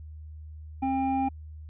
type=tone pair together; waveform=triangle; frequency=266.5 / 798.6 Hz; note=C4 / G5; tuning=+32 / +32 cents; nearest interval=octave + perfect fifth; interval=1900 cents; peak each=-25 dBFS; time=0.82-1.29 s; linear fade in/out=10 ms; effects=added 77 Hz sine -40 dBFS peak until 1.69 s + resampled to 8000 Hz